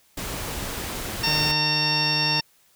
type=noise; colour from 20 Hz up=pink; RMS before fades=-31 dBFS; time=0.17-1.52 s; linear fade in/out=5 ms
type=harmonic tone; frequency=910 Hz; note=A#5; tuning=42 cents flat; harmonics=1 / 2 / 3 / 4 / 5 / 6; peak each=-30 / -32 / -27 / -32 / -31 / -23 dBFS; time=1.23-2.41 s; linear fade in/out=10 ms
type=tone with vibrato; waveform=sawtooth; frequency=152.1 Hz; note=D#3; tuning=39 cents flat; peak=-24 dBFS; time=1.27-2.4 s; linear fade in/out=0 ms; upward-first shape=square; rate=11 Hz; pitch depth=8 cents each way
effects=white hiss -60 dBFS RMS until 2.75 s